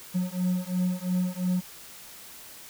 triangle beating tone pair, 180.2 / 183.1 Hz, F#3 / F#3, -45 / -18 cents, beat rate 2.9 Hz, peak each -26 dBFS, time 0.14-1.61 s, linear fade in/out 20 ms, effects white hiss -46 dBFS RMS until 2.69 s

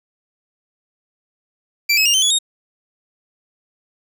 25% pulse tone with pitch steps, 2343 / 2570 / 2819 / 3092 / 3391 / 3719 Hz, D7 / E7 / F7 / G7 / G#7 / A#7, -5 / -45 / +16 / -24 / +35 / -5 cents, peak -9 dBFS, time 1.89-2.388 s, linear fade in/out 10 ms, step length 83 ms, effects none

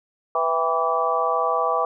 harmonic tone with a mistuned harmonic, 164.81 Hz, E3, in tune, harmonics 3 / 4 / 5 / 6 / 7, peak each -26 / -25 / -26 / -28 / -23 dBFS, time 0.35-1.85 s, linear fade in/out 2 ms, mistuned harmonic 5, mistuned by -61 cents, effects none

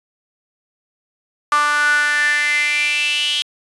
sawtooth tone with high-pass filter sweep, 294.6 Hz, D4, 6 cents sharp, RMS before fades -17 dBFS, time 1.52-3.42 s, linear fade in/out 0 ms, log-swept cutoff 1200 to 3200 Hz, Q 8.4, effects resampled to 24000 Hz

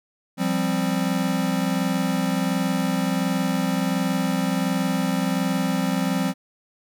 square chord, F suspended second, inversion none, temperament equal, 174.61 / 196 / 261.6 Hz, F3 / G3 / C4, 0 / 0 / 0 cents, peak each -26 dBFS, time 0.37-6.34 s, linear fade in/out 50 ms, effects none

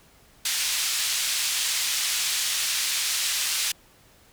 pink band-pass noise, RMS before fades -26 dBFS, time 0.45-3.72 s, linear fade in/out 5 ms, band 3000 to 10000 Hz, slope 12 dB/octave, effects pink hiss -56 dBFS RMS until 4.32 s

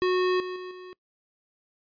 square tone with level steps, 366.4 Hz, F#4, 17 cents flat, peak -22 / -32 / -36 / -41 dBFS, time 0.02-0.93 s, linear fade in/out 0 ms, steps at 0.4 / 0.56 / 0.71 s, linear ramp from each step 2 ms, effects noise-tail reverb RT60 0.1 s tail -23 dB re dry + resampled to 11025 Hz

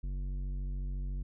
triangle tone with tanh clipping, 46.98 Hz, F#1, 27 cents sharp, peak -35 dBFS, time 0.03-1.23 s, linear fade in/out 10 ms, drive 15 dB, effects none

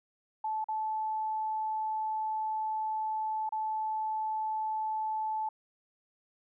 sine tone with dropouts, 870 Hz, A5, 20 cents flat, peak -30 dBFS, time 0.44-5.49 s, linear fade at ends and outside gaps 5 ms, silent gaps 0.643-0.685 / 3.492-3.522 s, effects none

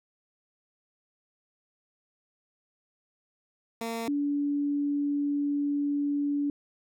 15% pulse / sine tone pair in turn, 228.9 / 287.5 Hz, A#3 / D4, -31 / -37 cents, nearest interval major third, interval 394 cents, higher second, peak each -25 dBFS, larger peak neither, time 3.81-4.08 / 4.08-6.5 s, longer second, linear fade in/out 2 ms, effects none

